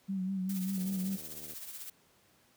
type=tone with vibrato; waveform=sine; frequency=189.7 Hz; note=F#3; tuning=43 cents sharp; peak=-31 dBFS; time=0.08-1.17 s; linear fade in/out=20 ms; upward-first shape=sine; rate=5.1 Hz; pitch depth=49 cents each way
type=noise with tremolo; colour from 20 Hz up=blue; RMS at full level=-42 dBFS; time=0.49-1.9 s; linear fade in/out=5 ms; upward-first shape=triangle; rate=16 Hz; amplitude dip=60%
type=click train; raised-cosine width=2 ms; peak=-40 dBFS; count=59; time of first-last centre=0.78-1.534 s; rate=76.9 Hz
effects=pink hiss -66 dBFS RMS until 2.56 s + high-pass 100 Hz 12 dB/octave